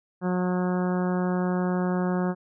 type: harmonic tone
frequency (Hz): 181.2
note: F#3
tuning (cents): -36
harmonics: 1 / 2 / 3 / 4 / 5 / 6 / 7 / 8 / 9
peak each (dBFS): -24 / -30 / -34 / -36 / -38 / -40 / -41 / -42 / -43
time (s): 0.21-2.35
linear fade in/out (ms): 50
effects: none